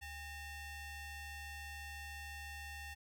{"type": "ring-modulated tone", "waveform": "30% pulse", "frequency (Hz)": 880, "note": "A5", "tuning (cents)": 0, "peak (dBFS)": -40, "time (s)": [0.01, 2.95], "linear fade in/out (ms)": 20, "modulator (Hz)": 953, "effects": []}